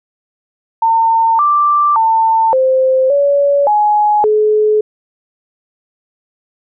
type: tone with pitch steps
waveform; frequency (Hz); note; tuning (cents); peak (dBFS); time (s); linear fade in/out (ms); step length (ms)
sine; 906 / 1176 / 896 / 522 / 567 / 839 / 426.8; A#5 / D6 / A5 / C5 / C#5 / G#5 / G#4; -50 / +2 / +31 / -4 / +39 / +17 / +47; -8; 0.82-4.81; 5; 570
effects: none